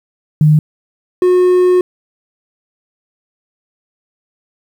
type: tone pair in turn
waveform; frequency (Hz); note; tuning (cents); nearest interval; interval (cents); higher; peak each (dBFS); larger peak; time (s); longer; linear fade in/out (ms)
sine / triangle; 152.6 / 362.9; D#3 / F#4; -33 / -34; octave + minor third; 1499; second; -5; neither; 0.41-0.59 / 1.22-1.81; second; 2
effects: 7-bit